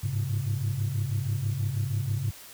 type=tone cluster; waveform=sine; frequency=100.1 / 106.3 / 135.6 Hz; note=G2 / G#2 / C#3; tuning=+37 / +41 / -38 cents; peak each=-29 dBFS; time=0.03-2.31 s; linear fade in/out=10 ms; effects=tanh soft clip ceiling -20 dBFS + white hiss -47 dBFS RMS until 2.53 s